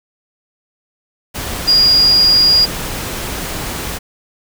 sine tone in noise, 4845 Hz, D#8, 47 cents flat, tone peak -7 dBFS, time 1.67-2.66 s, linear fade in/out 20 ms, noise pink, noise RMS -23 dBFS, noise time 1.34-3.99 s, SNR +13 dB, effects none

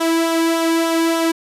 sawtooth tone with flanger, 329.6 Hz, E4, in tune, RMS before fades -17 dBFS, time 0-1.32 s, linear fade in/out 10 ms, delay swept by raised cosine 0.42 to 1.52 ms, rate 3.4 Hz, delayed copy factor -0.5, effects resampled to 32000 Hz

